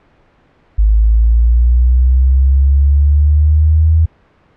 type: linear sweep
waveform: sine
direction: up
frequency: 51.91 to 81 Hz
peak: -6 dBFS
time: 0.78-4.06 s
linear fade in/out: 10 ms
effects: pink hiss -51 dBFS RMS until 4.56 s + low-pass 2000 Hz 12 dB/octave